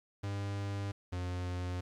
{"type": "tone pair in turn", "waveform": "45% pulse", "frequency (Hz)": [100.3, 89.76], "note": ["G2", "F2"], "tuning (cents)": [40, 48], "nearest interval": "major second", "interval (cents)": 192, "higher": "first", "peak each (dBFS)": [-35, -35], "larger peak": "neither", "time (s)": [[0.23, 0.92], [1.12, 1.81]], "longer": "neither", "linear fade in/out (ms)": 10, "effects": ["low-pass 7000 Hz 12 dB/octave", "11-bit"]}